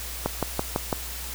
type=click train; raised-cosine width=1 ms; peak=-9 dBFS; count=5; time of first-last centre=0.26-0.928 s; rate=5.99 Hz; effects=added 60 Hz sine -37 dBFS peak until 1.34 s + white hiss -36 dBFS RMS until 1.34 s